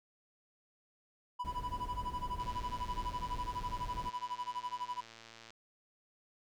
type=tone with tremolo; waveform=triangle; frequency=987.8 Hz; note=B5; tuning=in tune; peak=-32 dBFS; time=1.39-5.01 s; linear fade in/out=10 ms; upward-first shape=sine; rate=12 Hz; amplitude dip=95%
type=noise; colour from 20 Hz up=brown; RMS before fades=-43 dBFS; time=1.44-4.1 s; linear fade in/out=10 ms
type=click train; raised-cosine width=0.2 ms; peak=-35 dBFS; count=355; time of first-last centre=2.4-5.505 s; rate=114 Hz
effects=none